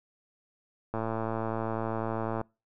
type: click train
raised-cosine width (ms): 1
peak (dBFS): -18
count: 166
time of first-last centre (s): 0.94-2.413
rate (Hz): 112
effects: noise-tail reverb RT60 0.3 s tail -26 dB re dry